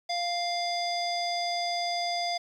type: tone with low-pass filter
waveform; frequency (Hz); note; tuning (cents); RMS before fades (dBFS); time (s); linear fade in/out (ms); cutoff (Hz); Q
square; 698; F5; -1; -30; 0.09-2.38; 10; 4900; 4.3
effects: 10-bit